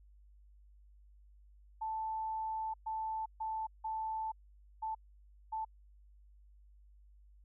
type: tone bursts at uneven times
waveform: sine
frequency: 880 Hz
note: A5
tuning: in tune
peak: -35 dBFS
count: 6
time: 1.81-2.74 / 2.86-3.26 / 3.4-3.67 / 3.84-4.32 / 4.82-4.95 / 5.52-5.65 s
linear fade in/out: 10 ms
effects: added 50 Hz sine -58 dBFS peak until 7.44 s